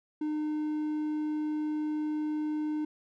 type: tone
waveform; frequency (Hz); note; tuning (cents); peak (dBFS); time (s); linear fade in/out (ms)
triangle; 304.3; D#4; -38; -27; 0.21-2.85; 5
effects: none